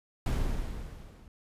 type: noise with level ramp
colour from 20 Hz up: brown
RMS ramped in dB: -26 to -51 dBFS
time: 0.26-1.28 s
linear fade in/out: 2 ms
effects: resampled to 32000 Hz